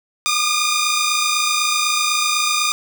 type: tone pair together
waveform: 10% pulse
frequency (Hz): 1200 / 1228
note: D6 / D#6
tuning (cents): +37 / -23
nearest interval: unison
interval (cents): 40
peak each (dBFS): -11 / -11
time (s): 0.26-2.72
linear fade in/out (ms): 0
effects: none